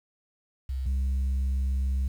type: tone pair in turn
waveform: sine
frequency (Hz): 65.7 / 66.23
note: C2 / C2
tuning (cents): +8 / +22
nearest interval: unison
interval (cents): 14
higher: second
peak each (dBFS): -27 / -21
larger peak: second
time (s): 0.69-0.86 / 0.86-2.08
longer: second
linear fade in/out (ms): 5
effects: tanh soft clip ceiling -23 dBFS + 9-bit